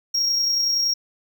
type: tone with amplitude modulation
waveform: triangle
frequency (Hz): 5588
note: F8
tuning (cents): 0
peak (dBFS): -16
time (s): 0.14-0.94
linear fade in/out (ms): 10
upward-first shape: sine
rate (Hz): 30.6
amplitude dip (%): 30
effects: none